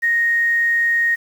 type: tone with quantisation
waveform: sine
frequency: 1864.7 Hz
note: A#6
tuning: in tune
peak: -14 dBFS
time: 0.02-1.16 s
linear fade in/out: 20 ms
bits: 7
effects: none